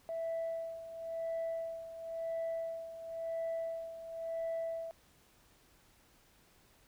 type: tone with tremolo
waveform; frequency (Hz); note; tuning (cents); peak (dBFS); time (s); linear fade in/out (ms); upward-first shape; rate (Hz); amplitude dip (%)
sine; 659.3; E5; 0; -32; 0.09-4.91; 0; sine; 0.96; 75
effects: tanh soft clip ceiling -32 dBFS + pink hiss -66 dBFS RMS until 6.87 s

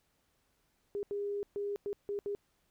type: tone bursts at uneven times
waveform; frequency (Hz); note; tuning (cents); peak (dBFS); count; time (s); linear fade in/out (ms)
sine; 406.1; G#4; -39; -33; 6; 0.95-1.03 / 1.11-1.43 / 1.56-1.76 / 1.86-1.93 / 2.09-2.19 / 2.26-2.35; 0
effects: pink hiss -75 dBFS RMS until 2.7 s

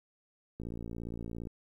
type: click train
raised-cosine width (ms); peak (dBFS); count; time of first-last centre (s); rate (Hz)
3; -28; 51; 0.6-1.471; 57.4
effects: 11-bit

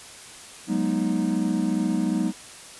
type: chord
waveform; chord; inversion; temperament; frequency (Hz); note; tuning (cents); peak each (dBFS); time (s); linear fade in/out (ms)
triangle; G# minor seventh; third; equal with one note detuned; 185 / 207.7 / 242.1 / 311.1; F#3 / G#3 / B3 / D#4; 0 / 0 / -34 / 0; -25; 0.67-2.33; 50
effects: white hiss -43 dBFS RMS until 2.79 s + resampled to 24000 Hz

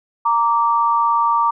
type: tone pair together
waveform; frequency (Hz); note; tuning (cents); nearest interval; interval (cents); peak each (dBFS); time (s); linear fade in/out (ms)
sine; 929 / 1166.1; A#5 / D6; -6 / -13; major third; 393; -16; 0.25-1.51; 10
effects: none

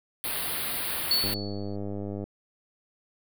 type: band-stop noise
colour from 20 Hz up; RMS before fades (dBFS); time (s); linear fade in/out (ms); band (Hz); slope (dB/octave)
white; -31; 0.24-1.34; 0; 4700 to 9000; 96
type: tone with exponential decay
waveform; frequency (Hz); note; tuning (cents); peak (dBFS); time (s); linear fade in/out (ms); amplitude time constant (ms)
sine; 4435; C#8; 0; -19; 1.11-1.76; 2; 140
type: click train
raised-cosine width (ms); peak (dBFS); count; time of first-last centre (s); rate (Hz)
2; -22; 102; 1.24-2.24; 101
effects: none

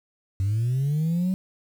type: linear sweep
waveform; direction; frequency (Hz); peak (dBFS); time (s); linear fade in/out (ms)
sine; up; 93.5 to 190.5; -19; 0.4-1.34; 0
effects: tanh soft clip ceiling -19 dBFS + 8-bit

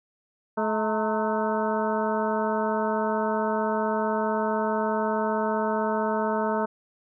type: harmonic tone with a mistuned harmonic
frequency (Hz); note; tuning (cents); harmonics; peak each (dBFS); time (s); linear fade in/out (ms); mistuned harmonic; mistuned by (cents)
215.8; A3; -33; 1 / 2 / 3 / 4 / 5 / 6 / 7; -29 / -29 / -29 / -29 / -36 / -34 / -37; 0.57-6.66; 10; 4; +87
effects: none

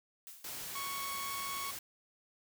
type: noise with exponential decay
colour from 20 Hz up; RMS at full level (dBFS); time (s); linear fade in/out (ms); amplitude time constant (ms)
blue; -47; 0.27-0.78; 0; 110
type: noise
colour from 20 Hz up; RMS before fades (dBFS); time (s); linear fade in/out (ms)
white; -43; 0.44-1.79; 5
type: tone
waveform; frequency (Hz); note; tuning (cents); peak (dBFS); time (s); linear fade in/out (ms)
sawtooth; 1108.7; C#6; 0; -35; 0.75-1.71; 5
effects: none

